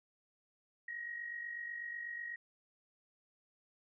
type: tone with amplitude modulation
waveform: sine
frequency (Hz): 1890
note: A#6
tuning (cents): +23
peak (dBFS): -38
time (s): 0.88-2.36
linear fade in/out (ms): 5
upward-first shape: sine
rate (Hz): 48.1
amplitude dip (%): 55
effects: none